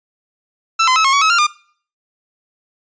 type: tone with pitch steps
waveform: sawtooth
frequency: 1329 / 1026 / 1296 / 1082 / 1126 / 1285 / 1387 / 1206 Hz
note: E6 / C6 / E6 / C#6 / C#6 / E6 / F6 / D6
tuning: +14 / -34 / -30 / -42 / +27 / -45 / -12 / +46 cents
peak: -7 dBFS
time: 0.79-1.47 s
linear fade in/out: 10 ms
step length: 85 ms
effects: noise-tail reverb RT60 0.5 s tail -22 dB re dry + resampled to 16000 Hz